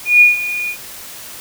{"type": "tone with ADSR envelope", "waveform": "sine", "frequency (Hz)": 2444, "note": "D#7", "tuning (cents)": -32, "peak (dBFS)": -3, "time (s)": [0.05, 0.77], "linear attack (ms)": 160, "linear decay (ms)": 150, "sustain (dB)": -15, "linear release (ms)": 82, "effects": ["white hiss -33 dBFS RMS until 1.4 s"]}